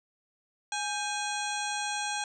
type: harmonic tone with a mistuned harmonic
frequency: 830.6 Hz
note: G#5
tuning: in tune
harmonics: 1 / 2 / 3 / 4 / 5 / 7 / 8 / 9 / 10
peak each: -34 / -37 / -39 / -40 / -41 / -42 / -43 / -44 / -44 dBFS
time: 0.72-2.24 s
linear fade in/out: 2 ms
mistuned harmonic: 2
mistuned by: -95 cents
effects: none